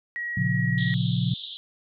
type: tone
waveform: sine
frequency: 1907 Hz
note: A#6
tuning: 39 cents sharp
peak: -28 dBFS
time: 0.16-0.94 s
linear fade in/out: 0 ms
type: chord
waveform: sine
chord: Bb minor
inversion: none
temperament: equal with one note detuned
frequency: 116.54 / 138.59 / 177.77 Hz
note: Bb2 / Db3 / F3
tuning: 0 / 0 / +31 cents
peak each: -26 dBFS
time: 0.37-1.34 s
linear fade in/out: 5 ms
type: band-pass noise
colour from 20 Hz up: white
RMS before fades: -38 dBFS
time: 0.78-1.57 s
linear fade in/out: 0 ms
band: 3200 to 3800 Hz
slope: 96 dB/octave
effects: none